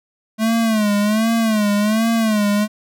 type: tone with vibrato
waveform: square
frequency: 216.4 Hz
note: A3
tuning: 29 cents flat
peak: -15 dBFS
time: 0.38-2.68 s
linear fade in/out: 50 ms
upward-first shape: sine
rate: 1.3 Hz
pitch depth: 100 cents each way
effects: none